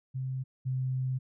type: tone pair in turn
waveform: sine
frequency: 130.81 / 129.68 Hz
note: C3 / C3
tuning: 0 / -15 cents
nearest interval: unison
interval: 15 cents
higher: first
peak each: -31 / -28 dBFS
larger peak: second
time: 0.14-0.44 / 0.65-1.19 s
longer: second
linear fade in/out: 20 ms
effects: none